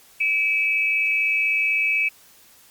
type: tone pair together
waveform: sine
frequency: 2316 / 2580 Hz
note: D7 / E7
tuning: -25 / -38 cents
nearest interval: major second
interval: 187 cents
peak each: -21 dBFS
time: 0.2-2.09 s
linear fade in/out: 10 ms
effects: white hiss -52 dBFS RMS until 2.7 s + Opus 48 kbps